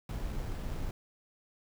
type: noise with sample-and-hold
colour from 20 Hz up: brown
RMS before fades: -36 dBFS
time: 0.09-0.91 s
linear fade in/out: 2 ms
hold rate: 6300 Hz
effects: none